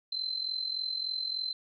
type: tone with amplitude modulation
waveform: sine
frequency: 4086 Hz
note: C8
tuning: 42 cents flat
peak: -28 dBFS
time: 0.12-1.53 s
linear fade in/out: 5 ms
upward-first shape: sine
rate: 43.4 Hz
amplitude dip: 70%
effects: none